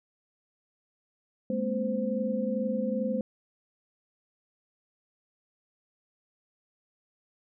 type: tone cluster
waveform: sine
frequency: 208.2 / 230.6 / 261.5 / 518 Hz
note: G#3 / A#3 / C4 / C5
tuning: +5 / -19 / -1 / -17 cents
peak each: -31 / -32 / -38 / -31 dBFS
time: 1.5-3.21 s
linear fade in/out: 2 ms
effects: none